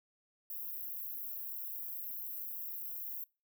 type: high-pass noise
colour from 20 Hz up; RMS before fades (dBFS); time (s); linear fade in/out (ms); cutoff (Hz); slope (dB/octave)
white; -42; 0.5-3.24; 2; 12000; 96
effects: noise-tail reverb RT60 0.3 s tail -25 dB re dry